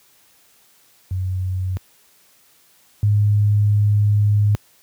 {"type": "tone pair in turn", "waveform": "sine", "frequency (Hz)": [92.9, 103.8], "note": ["F#2", "G#2"], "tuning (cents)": [7, 0], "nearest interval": "major second", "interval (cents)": 193, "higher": "second", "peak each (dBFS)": [-19, -12], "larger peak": "second", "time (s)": [[1.11, 1.77], [3.03, 4.55]], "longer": "second", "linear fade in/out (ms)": 0, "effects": ["white hiss -55 dBFS RMS until 4.82 s", "high-pass 60 Hz 12 dB/octave"]}